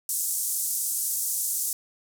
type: band-pass noise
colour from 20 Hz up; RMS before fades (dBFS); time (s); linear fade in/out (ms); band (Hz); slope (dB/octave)
white; -28; 0.09-1.73; 2; 6800 to 13000; 24
effects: none